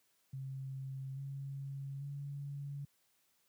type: tone with pitch steps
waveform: sine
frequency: 134 / 137.77 / 141.64 Hz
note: C3 / C#3 / C#3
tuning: +42 / -10 / +38 cents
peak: -40 dBFS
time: 0.33-2.85 s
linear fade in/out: 5 ms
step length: 840 ms
effects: white hiss -75 dBFS RMS until 3.48 s + high-pass 60 Hz 12 dB/octave